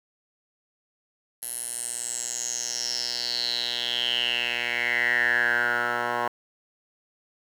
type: tone with band-pass filter sweep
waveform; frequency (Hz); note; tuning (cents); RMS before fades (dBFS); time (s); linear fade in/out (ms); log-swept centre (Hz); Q
10% pulse; 120.3; B2; -45; -27; 1.42-6.28; 5; 11000 to 1100; 7.7
effects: 8-bit